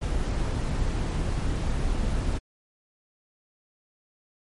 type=noise; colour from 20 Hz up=brown; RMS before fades=-26 dBFS; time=0.01-2.39 s; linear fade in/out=20 ms; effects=MP3 48 kbps